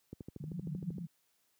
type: click train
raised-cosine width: 3 ms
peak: -30 dBFS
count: 12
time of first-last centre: 0.13-0.983 s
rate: 12.9 Hz
type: band-pass noise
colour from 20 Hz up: pink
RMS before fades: -41 dBFS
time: 0.4-1.07 s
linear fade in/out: 10 ms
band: 150 to 190 Hz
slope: 96 dB/octave
effects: white hiss -75 dBFS RMS until 1.59 s + high-pass 80 Hz 12 dB/octave